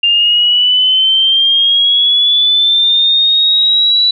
sine linear sweep, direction up, 2794 to 3951 Hz, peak -7 dBFS, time 0.03-4.11 s, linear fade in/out 5 ms, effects none

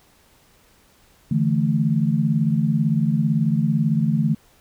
sine chord, D suspended second, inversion none, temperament equal, 146.83 / 164.81 / 220 Hz, D3 / E3 / A3, 0 / 0 / 0 cents, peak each -21 dBFS, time 1.31-4.35 s, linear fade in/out 5 ms, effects pink hiss -56 dBFS RMS until 4.6 s

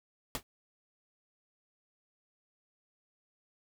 pink noise with exponential decay, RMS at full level -31 dBFS, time 0.35-0.43 s, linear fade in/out 1 ms, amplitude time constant 17 ms, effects none

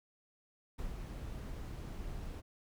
brown noise with ADSR envelope, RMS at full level -40 dBFS, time 0.78-2.42 s, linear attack 12 ms, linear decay 110 ms, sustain -3 dB, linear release 33 ms, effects none

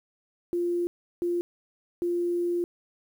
sine tone bursts at uneven times, 348.4 Hz, F4, 4 cents flat, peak -24 dBFS, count 3, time 0.53-0.87 / 1.22-1.41 / 2.02-2.64 s, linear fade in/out 0 ms, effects 9-bit

